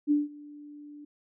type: tone with ADSR envelope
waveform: sine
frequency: 293.7 Hz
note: D4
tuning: in tune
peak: -19 dBFS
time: 0.07-1.05 s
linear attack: 41 ms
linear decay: 170 ms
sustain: -24 dB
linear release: 7 ms
effects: none